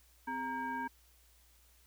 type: tone with frequency modulation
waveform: sine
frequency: 932.3 Hz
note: A#5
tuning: in tune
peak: -35 dBFS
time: 0.27-0.88 s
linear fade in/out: 10 ms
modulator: 673 Hz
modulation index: 1
effects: added 60 Hz sine -65 dBFS peak until 1.86 s + white hiss -67 dBFS RMS until 1.86 s